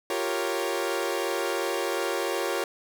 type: chord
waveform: sawtooth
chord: G half-diminished seventh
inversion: third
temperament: equal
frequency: 349.2 / 392 / 466.2 / 554.4 Hz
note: F4 / G4 / Bb4 / Db5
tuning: 0 / 0 / 0 / 0 cents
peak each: -28 dBFS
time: 0.1-2.64 s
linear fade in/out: 2 ms
effects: none